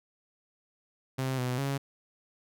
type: tone with pitch steps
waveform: sawtooth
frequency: 131.6 / 125.6 / 138.2 Hz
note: C3 / B2 / C#3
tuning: +10 / +30 / -5 cents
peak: -25 dBFS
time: 1.18-1.78 s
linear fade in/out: 10 ms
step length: 200 ms
effects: none